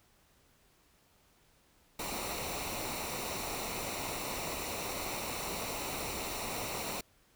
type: noise with comb filter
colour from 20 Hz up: pink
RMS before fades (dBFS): -38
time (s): 1.99-7.01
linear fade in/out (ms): 5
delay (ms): 0.61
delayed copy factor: -0.6
effects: pink hiss -67 dBFS RMS until 7.35 s